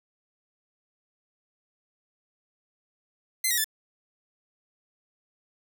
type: tone with pitch steps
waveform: 5% pulse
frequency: 2058 / 1898.1 / 1750.7 Hz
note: C7 / A#6 / A6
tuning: -29 / +31 / -9 cents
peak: -13 dBFS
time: 3.44-3.644 s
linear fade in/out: 5 ms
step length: 68 ms
effects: none